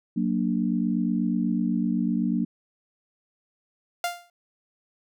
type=chord; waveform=sine; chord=Gb augmented; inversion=none; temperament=equal; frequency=185 / 233.1 / 293.7 Hz; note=Gb3 / Bb3 / D4; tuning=0 / 0 / 0 cents; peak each=-26 / -25 / -29 dBFS; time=0.16-2.45 s; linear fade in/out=10 ms
type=tone with exponential decay; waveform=sawtooth; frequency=698.5 Hz; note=F5; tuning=in tune; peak=-18 dBFS; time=4.04-4.3 s; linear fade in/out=2 ms; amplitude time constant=55 ms
effects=none